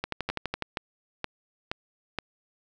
two click trains, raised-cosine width 0.3 ms, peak -13 / -13 dBFS, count 8 / 5, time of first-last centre 0.04-0.623 / 0.3-2.187 s, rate 12 / 2.12 Hz, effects none

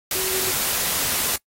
sine tone in noise, 377 Hz, F#4, 32 cents sharp, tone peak -28 dBFS, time 0.15-0.51 s, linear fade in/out 2 ms, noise white, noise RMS -23 dBFS, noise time 0.11-1.36 s, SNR -8 dB, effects noise-tail reverb RT60 0.1 s tail -22 dB re dry + AAC 48 kbps

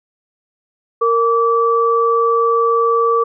sine tone pair together, 462.6 / 1156.6 Hz, A#4 / D6, -13 / -27 cents, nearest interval octave + major third, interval 1586 cents, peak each -14 dBFS, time 1.01-3.24 s, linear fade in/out 10 ms, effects none

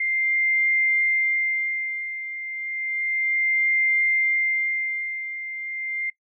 sine tone with tremolo, 2099 Hz, C7, 5 cents sharp, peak -18 dBFS, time 0-6.1 s, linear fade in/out 5 ms, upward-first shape sine, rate 0.32 Hz, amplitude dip 75%, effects noise-tail reverb RT60 0.1 s tail -20 dB re dry

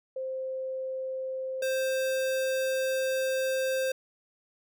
sine / square tone pair in turn, 523.3 / 525.3 Hz, C5 / C5, 0 / +7 cents, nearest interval unison, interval 7 cents, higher second, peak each -31 / -27 dBFS, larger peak second, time 0.16-1.62 / 1.62-3.92 s, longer second, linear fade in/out 5 ms, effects none

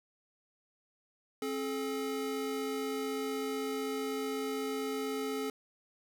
square tone pair together, 268.4 / 428.7 Hz, C4 / A4, +44 / -45 cents, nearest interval minor sixth, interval 811 cents, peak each -38 / -36 dBFS, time 1.42-5.5 s, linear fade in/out 2 ms, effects none

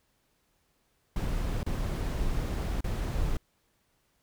brown noise with dropouts, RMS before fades -30 dBFS, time 1.16-3.37 s, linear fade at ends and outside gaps 2 ms, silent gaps 1.631-1.663 / 2.807-2.842 s, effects pink hiss -72 dBFS RMS until 4.22 s

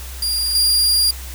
sawtooth tone with level steps, 4807 Hz, D8, 39 cents sharp, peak -15 / -10 dBFS, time 0.22-1.11 s, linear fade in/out 5 ms, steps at 0.55 s, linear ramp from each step 2 ms, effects added 64 Hz sine -30 dBFS peak until 1.34 s + white hiss -36 dBFS RMS until 1.34 s

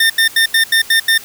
25% pulse tone bursts, 1810 Hz, A6, 48 cents sharp, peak -5 dBFS, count 7, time 0-1.179 s, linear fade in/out 5 ms, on 99 ms, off 81 ms, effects white hiss -35 dBFS RMS until 1.24 s

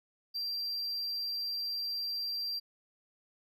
triangle tone, 4721 Hz, D8, 8 cents sharp, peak -32 dBFS, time 0.34-2.6 s, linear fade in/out 20 ms, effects none

